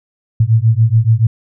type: beating tone pair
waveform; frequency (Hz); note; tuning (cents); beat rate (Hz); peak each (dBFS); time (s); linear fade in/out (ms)
sine; 109.2 / 116.2; A2 / A#2; -13 / -5; 7; -11; 0.4-1.27; 5
effects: none